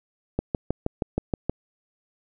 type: click train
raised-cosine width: 2 ms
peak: -10 dBFS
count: 8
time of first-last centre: 0.39-1.496 s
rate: 6.33 Hz
effects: none